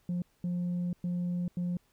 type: tone bursts at uneven times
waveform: sine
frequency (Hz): 176.6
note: F3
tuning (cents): +20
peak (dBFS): -27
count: 4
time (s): 0.09-0.22 / 0.44-0.93 / 1.04-1.48 / 1.57-1.77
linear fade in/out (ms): 2
effects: tanh soft clip ceiling -28 dBFS + pink hiss -70 dBFS RMS until 1.92 s